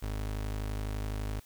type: tone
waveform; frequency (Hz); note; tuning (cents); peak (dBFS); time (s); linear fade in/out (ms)
30% pulse; 51.91; G#1; 0; -30; 0.02-1.4; 10
effects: white hiss -60 dBFS RMS until 1.45 s